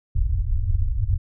pink low-pass noise, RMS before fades -21 dBFS, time 0.15-1.18 s, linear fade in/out 10 ms, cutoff 110 Hz, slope 96 dB/octave, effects none

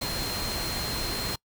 sine tone in noise, 4186 Hz, C8, in tune, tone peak -33 dBFS, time 0.01-1.36 s, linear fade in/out 10 ms, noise pink, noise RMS -32 dBFS, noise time 0.01-1.36 s, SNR -4 dB, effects noise-tail reverb RT60 0.1 s tail -24 dB re dry

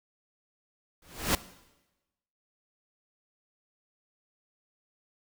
pink noise with exponential growth, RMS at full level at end -22 dBFS, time 1.02-1.35 s, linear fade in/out 2 ms, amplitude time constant 70 ms, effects noise-tail reverb RT60 1.0 s tail -17 dB re dry

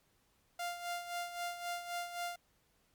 sawtooth tone with tremolo, 698.5 Hz, F5, in tune, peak -32 dBFS, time 0.59-2.36 s, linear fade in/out 5 ms, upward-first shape sine, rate 3.8 Hz, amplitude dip 65%, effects pink hiss -73 dBFS RMS until 2.94 s + MP3 96 kbps

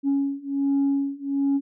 sine beating tone pair, 277.2 / 278.5 Hz, C#4 / C#4, 0 / +8 cents, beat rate 1.3 Hz, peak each -23 / -22 dBFS, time 0.03-1.61 s, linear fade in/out 50 ms, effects tanh soft clip ceiling -16 dBFS

